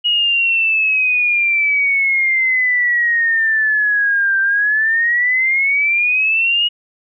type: exponential two-way sweep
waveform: sine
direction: down then up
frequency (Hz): 2900 to 1568 to 2900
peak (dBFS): -12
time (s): 0.04-6.69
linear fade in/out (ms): 20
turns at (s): 4.4
effects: none